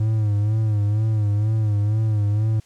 triangle tone with vibrato, 106.4 Hz, G#2, 42 cents sharp, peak -15 dBFS, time 0-2.6 s, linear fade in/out 5 ms, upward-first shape sine, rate 2.1 Hz, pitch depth 66 cents each way, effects white hiss -56 dBFS RMS until 2.65 s + low-pass 8000 Hz 12 dB/octave

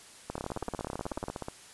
two click trains, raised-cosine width 1 ms, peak -21 / -20 dBFS, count 19 / 19, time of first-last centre 0.38-1.484 / 0.3-1.284 s, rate 16.3 / 18.3 Hz, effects white hiss -52 dBFS RMS until 1.73 s + resampled to 24000 Hz

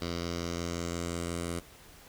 10% pulse tone with low-pass filter sweep, 85.7 Hz, F2, 32 cents flat, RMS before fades -35 dBFS, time 0.01-1.6 s, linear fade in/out 10 ms, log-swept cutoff 4800 to 9700 Hz, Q 3, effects pink hiss -54 dBFS RMS until 2.08 s

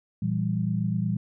sine chord, E diminished, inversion second, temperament equal with one note detuned, 116.54 / 167.6 / 196 Hz, Bb2 / E3 / G3, 0 / +29 / 0 cents, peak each -28 dBFS, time 0.22-1.17 s, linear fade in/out 5 ms, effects none

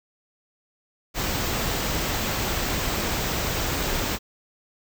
pink band-stop noise, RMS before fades -26 dBFS, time 1.14-4.19 s, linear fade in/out 50 ms, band 8500 to 12000 Hz, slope 96 dB/octave, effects none

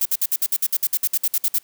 violet noise bursts, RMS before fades -19 dBFS, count 16, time 0.01-1.585 s, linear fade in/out 5 ms, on 45 ms, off 57 ms, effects white hiss -55 dBFS RMS until 1.63 s + high-pass 100 Hz 12 dB/octave

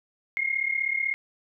sine tone pair together, 2123 / 2159 Hz, C7 / C#7, +25 / -46 cents, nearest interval unison, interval 29 cents, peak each -27 dBFS, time 0.37-1.14 s, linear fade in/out 0 ms, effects none

